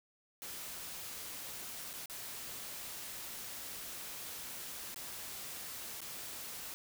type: noise with dropouts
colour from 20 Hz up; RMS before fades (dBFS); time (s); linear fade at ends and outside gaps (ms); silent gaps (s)
white; -45; 0.42-6.74; 0; 1.931-1.937 / 2.058-2.098 / 4.944-4.96 / 6.005-6.016
effects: none